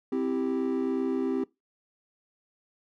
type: chord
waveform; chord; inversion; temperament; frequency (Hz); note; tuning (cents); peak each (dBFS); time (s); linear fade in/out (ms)
triangle; C major; none; equal; 261.6 / 329.6 / 392; C4 / E4 / G4; 0 / 0 / 0; -26 / -30 / -28; 0.12-1.44; 5
effects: noise-tail reverb RT60 0.2 s tail -22 dB re dry + tanh soft clip ceiling -16 dBFS